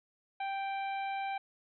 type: harmonic tone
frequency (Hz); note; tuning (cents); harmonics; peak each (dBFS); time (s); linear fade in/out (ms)
784; G5; 0; 1 / 2 / 3 / 4 / 5; -34 / -46 / -43 / -53 / -55; 0.4-1.38; 5
effects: none